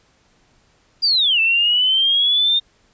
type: linear two-way sweep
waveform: sine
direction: down then up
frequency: 4875 to 2637 to 3656 Hz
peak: -13 dBFS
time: 1.02-2.6 s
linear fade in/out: 20 ms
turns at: 1.4 s
effects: pink hiss -58 dBFS RMS until 2.93 s + resampled to 16000 Hz